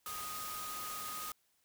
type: tone in noise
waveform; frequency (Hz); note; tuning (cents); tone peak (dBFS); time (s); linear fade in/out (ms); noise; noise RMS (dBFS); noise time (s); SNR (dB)
sine; 1244.5; D#6; 0; -43; 0.06-1.32; 2; white; -44; 0.06-1.32; -2
effects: white hiss -75 dBFS RMS until 1.64 s